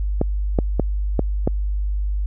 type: clicks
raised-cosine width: 2 ms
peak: -4 dBFS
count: 5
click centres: 0.214 / 0.588 / 0.797 / 1.193 / 1.475 s
effects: added 50 Hz sine -19 dBFS peak until 2.26 s